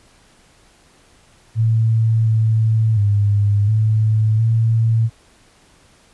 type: tone with pitch steps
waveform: sine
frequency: 112.3 / 110.9 / 102.3 / 109 / 113.2 Hz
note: A2 / A2 / G#2 / A2 / A2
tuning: +36 / +14 / -26 / -16 / +50 cents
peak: -12 dBFS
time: 1.55-5.1 s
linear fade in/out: 50 ms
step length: 710 ms
effects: pink hiss -52 dBFS RMS until 6.13 s + resampled to 24000 Hz